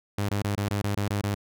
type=tone bursts; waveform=sawtooth; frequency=101.6 Hz; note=G#2; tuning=38 cents flat; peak=-21 dBFS; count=9; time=0.18-1.346 s; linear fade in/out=5 ms; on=110 ms; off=22 ms; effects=none